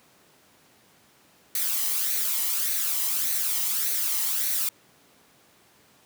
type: noise with flanger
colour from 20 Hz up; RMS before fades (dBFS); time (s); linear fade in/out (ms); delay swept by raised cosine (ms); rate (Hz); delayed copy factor
blue; -26; 1.55-4.69; 2; 0.48 to 1.01; 1.7; +0.5
effects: pink hiss -58 dBFS RMS until 6.05 s + high-pass 150 Hz 12 dB/octave